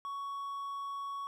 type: tone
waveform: triangle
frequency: 1116 Hz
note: C#6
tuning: 11 cents sharp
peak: -35 dBFS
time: 0.05-1.27 s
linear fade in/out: 0 ms
effects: none